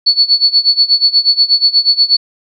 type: tone with tremolo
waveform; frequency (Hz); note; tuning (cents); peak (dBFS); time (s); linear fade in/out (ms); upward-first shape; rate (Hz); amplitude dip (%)
sine; 4435; C#8; 0; -4; 0.06-2.17; 10; sine; 8.3; 90
effects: none